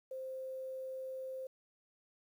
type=tone with quantisation; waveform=sine; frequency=523.3 Hz; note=C5; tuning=in tune; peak=-40 dBFS; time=0.11-1.47 s; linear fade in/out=5 ms; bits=11; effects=none